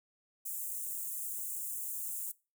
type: high-pass noise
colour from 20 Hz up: white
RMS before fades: -39 dBFS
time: 0.45-2.32 s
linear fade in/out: 10 ms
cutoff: 7200 Hz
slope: 48 dB/octave
effects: noise-tail reverb RT60 0.3 s tail -22 dB re dry